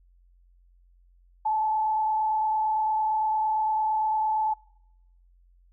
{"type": "tone with frequency modulation", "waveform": "sine", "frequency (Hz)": 867, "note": "A5", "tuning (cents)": -26, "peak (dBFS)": -22, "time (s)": [1.45, 4.54], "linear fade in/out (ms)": 10, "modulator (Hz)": 28.8, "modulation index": 0.52, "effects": ["noise-tail reverb RT60 0.8 s tail -25 dB re dry", "added 44 Hz sine -56 dBFS peak until 5.72 s"]}